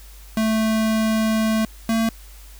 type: tone pair in turn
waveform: square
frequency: 220 / 225.5 Hz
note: A3 / A3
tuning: 0 / +43 cents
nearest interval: unison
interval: 43 cents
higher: second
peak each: -18 dBFS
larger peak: neither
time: 0.37-1.65 / 1.89-2.09 s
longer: first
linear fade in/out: 2 ms
effects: added 50 Hz sine -40 dBFS peak until 2.59 s + white hiss -48 dBFS RMS until 2.59 s